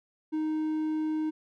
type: tone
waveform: triangle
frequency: 311.1 Hz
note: D#4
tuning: in tune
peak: -25 dBFS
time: 0.32-1.31 s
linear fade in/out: 20 ms
effects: none